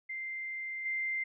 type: tone with level steps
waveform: sine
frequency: 2089 Hz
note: C7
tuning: 3 cents flat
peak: -36 / -31 dBFS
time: 0.09-1.24 s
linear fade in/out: 10 ms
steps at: 0.85 s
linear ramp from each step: 10 ms
effects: none